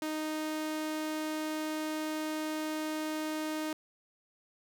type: tone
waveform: sawtooth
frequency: 310.1 Hz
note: D#4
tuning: 6 cents flat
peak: -29 dBFS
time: 0.02-3.73 s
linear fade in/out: 2 ms
effects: none